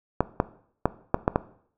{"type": "clicks", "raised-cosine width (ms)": 1, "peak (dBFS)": -5, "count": 6, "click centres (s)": [0.206, 0.401, 0.856, 1.144, 1.279, 1.359], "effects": ["noise-tail reverb RT60 0.6 s tail -17 dB re dry"]}